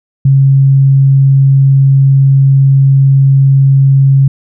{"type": "tone", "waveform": "sine", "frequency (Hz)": 136.3, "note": "C#3", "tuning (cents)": -29, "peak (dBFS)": -3, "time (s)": [0.25, 4.28], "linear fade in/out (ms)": 5, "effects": []}